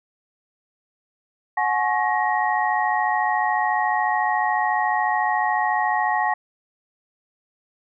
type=tone cluster; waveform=sine; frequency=735 / 849 / 1096 / 1885 Hz; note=F#5 / G#5 / C#6 / A#6; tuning=-12 / +38 / -20 / +19 cents; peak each=-24 / -22 / -27 / -25 dBFS; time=1.57-6.34 s; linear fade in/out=5 ms; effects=none